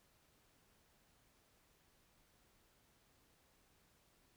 silence, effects pink hiss -73 dBFS RMS until 4.36 s

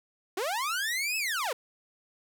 sawtooth linear two-way sweep, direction up then down, 340.3 to 2637 to 427.3 Hz, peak -25 dBFS, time 0.37-1.53 s, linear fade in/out 5 ms, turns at 1.17 s, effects none

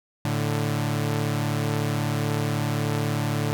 sawtooth tone pair together, 110.54 / 146.83 Hz, A2 / D3, +8 / 0 cents, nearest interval perfect fourth, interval 492 cents, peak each -22 dBFS, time 0.25-3.53 s, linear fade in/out 0 ms, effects none

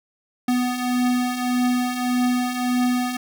square beating tone pair, 246.9 / 248.6 Hz, B3 / B3, 0 / +12 cents, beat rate 1.7 Hz, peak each -27 / -21 dBFS, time 0.48-3.17 s, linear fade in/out 5 ms, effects none

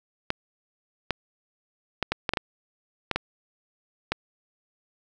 clicks, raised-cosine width 0.3 ms, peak -8 dBFS, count 10, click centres 0.304 / 1.107 / 2.027 / 2.12 / 2.292 / 2.336 / 2.372 / 3.113 / 3.16 / 4.12 s, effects none

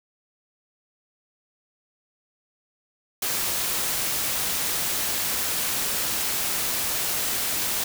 white noise, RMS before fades -26 dBFS, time 3.22-7.84 s, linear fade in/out 5 ms, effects none

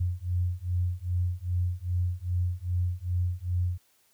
sine beating tone pair, 88 / 90.5 Hz, F2 / F#2, +14 / -38 cents, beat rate 2.5 Hz, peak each -29 dBFS, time 0-3.78 s, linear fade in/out 10 ms, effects white hiss -66 dBFS RMS until 4.13 s

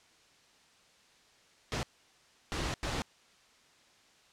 pink noise bursts at uneven times, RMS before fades -34 dBFS, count 3, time 1.72-1.83 / 2.52-2.74 / 2.83-3.02 s, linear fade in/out 0 ms, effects white hiss -63 dBFS RMS until 4.32 s + low-pass 6000 Hz 12 dB/octave

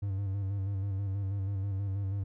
triangle tone with vibrato, 98.2 Hz, G2, 4 cents sharp, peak -28 dBFS, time 0.02-2.24 s, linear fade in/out 10 ms, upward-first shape square, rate 6.2 Hz, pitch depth 40 cents each way, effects none

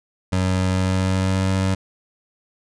25% pulse tone with pitch glide, 93 to 95.12 Hz, F#2 to F#2, +9 to +48 cents, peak -14 dBFS, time 0.32-1.75 s, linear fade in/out 10 ms, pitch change +39 cents, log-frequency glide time 0.66-1.49 s, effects resampled to 22050 Hz

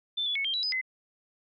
sine tone with pitch steps, 3538 / 3428 / 2205 / 3175 / 3927 / 5000 / 2044 Hz, A7 / A7 / C#7 / G7 / B7 / D#8 / C7, +9 / -46 / -10 / +21 / -11 / +8 / -41 cents, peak -27 dBFS, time 0.17-0.814 s, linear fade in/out 10 ms, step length 92 ms, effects none

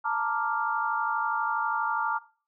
sine chord, Bb major seventh, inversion third, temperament equal, 880 / 932.3 / 1174.7 / 1396.9 Hz, A5 / Bb5 / D6 / F6, 0 / 0 / 0 / 0 cents, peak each -31 dBFS, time 0.04-2.19 s, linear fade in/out 20 ms, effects noise-tail reverb RT60 0.4 s tail -19 dB re dry

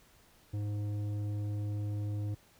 sine tone with tanh clipping, 103.6 Hz, G#2, 4 cents flat, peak -34 dBFS, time 0.53-2.35 s, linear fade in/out 10 ms, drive 10 dB, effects pink hiss -63 dBFS RMS until 2.59 s

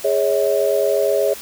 sine chord, C# minor, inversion second, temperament equal with one note detuned, 415.3 / 554.4 / 642.7 Hz, G#4 / C#5 / E5, 0 / 0 / -44 cents, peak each -19 / -18 / -20 dBFS, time 0.04-1.34 s, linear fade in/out 10 ms, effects white hiss -35 dBFS RMS until 1.41 s

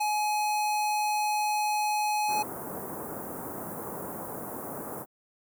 square tone, 843 Hz, G#5, 26 cents sharp, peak -26 dBFS, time 0-2.43 s, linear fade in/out 10 ms
pink band-stop noise, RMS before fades -35 dBFS, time 2.27-5.06 s, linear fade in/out 50 ms, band 1200 to 11000 Hz, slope 24 dB/octave
effects high-pass 200 Hz 12 dB/octave

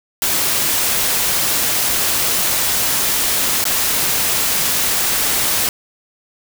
white noise with dropouts, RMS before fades -17 dBFS, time 0.22-5.69 s, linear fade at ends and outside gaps 1 ms, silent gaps 3.641-3.653 s, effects none

